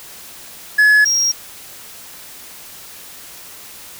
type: tone pair in turn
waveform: triangle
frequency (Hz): 1700 / 5613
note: G#6 / F8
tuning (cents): +40 / +8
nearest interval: octave + major sixth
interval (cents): 2068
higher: second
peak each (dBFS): -6 / -12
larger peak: first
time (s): 0.78-1.05 / 1.05-1.32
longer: neither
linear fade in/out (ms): 10
effects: white hiss -37 dBFS RMS until 3.99 s